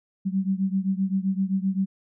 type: beating tone pair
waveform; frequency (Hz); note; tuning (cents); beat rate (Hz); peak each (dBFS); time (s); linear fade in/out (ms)
sine; 189.2 / 196.9; F#3 / G3; +39 / +8; 7.7; -24 / -26; 0.25-1.86; 20
effects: none